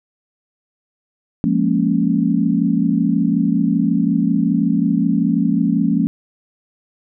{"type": "chord", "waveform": "sine", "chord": "Bb minor seventh", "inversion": "second", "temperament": "equal", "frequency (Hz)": [174.61, 207.7, 233.1, 277.2], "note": ["F3", "Ab3", "Bb3", "Db4"], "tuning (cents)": [0, 0, 0, 0], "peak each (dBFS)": -19, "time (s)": [1.44, 6.07], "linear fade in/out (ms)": 0, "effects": []}